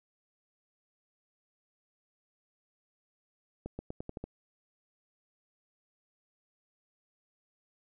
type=accelerating click train; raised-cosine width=2 ms; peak=-25 dBFS; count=7; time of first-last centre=3.66-4.24 s; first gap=130 ms; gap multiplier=0.88; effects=none